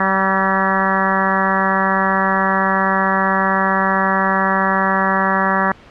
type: harmonic tone with a mistuned harmonic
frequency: 192.3 Hz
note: G3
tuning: 33 cents flat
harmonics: 1 / 2 / 3 / 4 / 5 / 6 / 7 / 8 / 9 / 10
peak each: -21 / -27 / -24 / -23 / -21 / -21 / -23 / -27 / -21 / -25 dBFS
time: 0-5.72 s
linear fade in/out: 2 ms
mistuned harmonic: 9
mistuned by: -19 cents
effects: pink hiss -43 dBFS RMS until 5.9 s + low-pass 3000 Hz 12 dB/octave